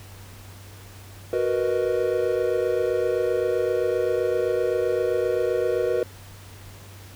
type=chord; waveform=triangle; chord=B major seventh; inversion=second; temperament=equal; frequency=370 / 466.2 / 493.9 / 622.3 Hz; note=F#4 / A#4 / B4 / D#5; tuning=0 / 0 / 0 / 0 cents; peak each=-24 / -24 / -23 / -28 dBFS; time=1.33-6.03 s; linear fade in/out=2 ms; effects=added 97 Hz sine -43 dBFS peak until 7.15 s + pink hiss -47 dBFS RMS until 7.15 s